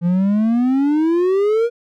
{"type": "exponential sweep", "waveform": "triangle", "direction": "up", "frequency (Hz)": [169.2, 480], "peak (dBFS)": -11, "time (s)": [0.01, 1.7], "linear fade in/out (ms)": 50, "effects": []}